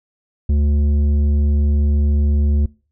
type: tone with tanh clipping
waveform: sine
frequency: 72.9 Hz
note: D2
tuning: 12 cents flat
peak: -14 dBFS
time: 0.49-2.66 s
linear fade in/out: 5 ms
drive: 9 dB
effects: noise-tail reverb RT60 0.4 s tail -24 dB re dry